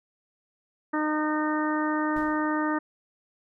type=harmonic tone; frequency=305.8 Hz; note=D#4; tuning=30 cents flat; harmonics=1 / 2 / 3 / 4 / 5 / 6; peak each=-26 / -34 / -32 / -32 / -36 / -35 dBFS; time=0.93-2.79 s; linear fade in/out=10 ms
type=noise with exponential decay; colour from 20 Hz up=brown; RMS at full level=-36 dBFS; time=2.16-2.57 s; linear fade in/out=5 ms; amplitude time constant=88 ms
effects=none